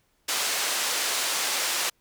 white band-pass noise, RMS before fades -27 dBFS, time 0.28-1.9 s, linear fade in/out 10 ms, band 450 to 7700 Hz, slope 12 dB/octave, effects pink hiss -69 dBFS RMS until 2 s

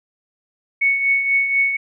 sine tone with tremolo, 2217 Hz, C#7, in tune, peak -12 dBFS, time 0.81-1.77 s, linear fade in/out 10 ms, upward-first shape triangle, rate 4.1 Hz, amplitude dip 60%, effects none

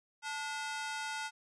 sawtooth ring-modulated tone, 1160 Hz, D6, 22 cents flat, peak -30 dBFS, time 0.22-1.31 s, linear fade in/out 50 ms, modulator 284 Hz, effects resampled to 22050 Hz

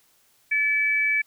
sine tone pair together, 1737.7 / 2296 Hz, A6 / D7, -22 / -40 cents, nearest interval perfect fourth, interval 482 cents, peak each -27 / -20 dBFS, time 0.51-1.22 s, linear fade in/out 10 ms, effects white hiss -62 dBFS RMS until 1.26 s

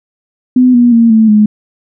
sine tone with pitch steps, 252.1 / 241.3 / 230.9 / 221 / 211.5 Hz, B3 / B3 / A#3 / A3 / G#3, +36 / -40 / -16 / +8 / +32 cents, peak -3 dBFS, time 0.56-1.46 s, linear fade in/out 5 ms, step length 180 ms, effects none

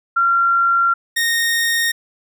sine / sawtooth tone pair in turn, 1375 / 1852.4 Hz, F6 / A#6, -27 / -11 cents, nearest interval perfect fourth, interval 516 cents, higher second, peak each -12 dBFS, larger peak neither, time 0.16-0.94 / 1.16-1.92 s, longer first, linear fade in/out 10 ms, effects none

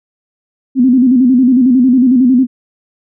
sine tone with vibrato, 253.2 Hz, B3, 43 cents sharp, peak -5 dBFS, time 0.75-2.47 s, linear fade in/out 50 ms, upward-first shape square, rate 11 Hz, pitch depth 78 cents each way, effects none

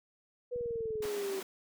sine exponential sweep, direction down, 493.9 to 381.2 Hz, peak -33 dBFS, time 0.51-1.41 s, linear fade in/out 20 ms
click train, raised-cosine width 5 ms, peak -37 dBFS, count 11, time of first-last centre 0.56-1.055 s, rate 20.2 Hz
pink high-pass noise, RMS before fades -44 dBFS, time 1.02-1.43 s, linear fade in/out 5 ms, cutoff 200 Hz, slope 96 dB/octave
effects none

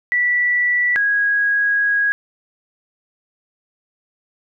sine tone pair in turn, 1959 / 1650.7 Hz, B6 / G#6, -15 / -11 cents, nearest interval minor third, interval 296 cents, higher first, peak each -14 / -14 dBFS, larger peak neither, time 0.12-0.96 / 0.96-2.12 s, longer second, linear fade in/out 0 ms, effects none

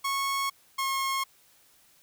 sawtooth tone pair in turn, 1100 / 1080.5 Hz, C#6 / C#6, -14 / -45 cents, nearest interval unison, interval 31 cents, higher first, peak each -23 dBFS, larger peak neither, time 0.04-0.5 / 0.78-1.24 s, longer neither, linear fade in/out 10 ms, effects white hiss -61 dBFS RMS until 2.02 s

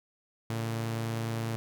sawtooth tone pair together, 113.6 / 143.3 Hz, A#2 / D3, -44 / -42 cents, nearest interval major third, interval 402 cents, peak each -27 / -39 dBFS, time 0.5-1.56 s, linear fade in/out 0 ms, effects none

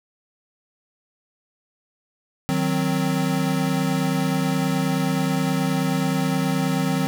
square chord, C diminished, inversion first, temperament equal, 155.56 / 185 / 261.6 Hz, Eb3 / Gb3 / C4, 0 / 0 / 0 cents, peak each -25 dBFS, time 2.49-7.07 s, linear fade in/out 0 ms, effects none

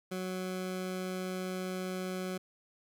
20% pulse tone, 185 Hz, F#3, in tune, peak -30 dBFS, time 0.11-2.38 s, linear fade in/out 10 ms, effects none

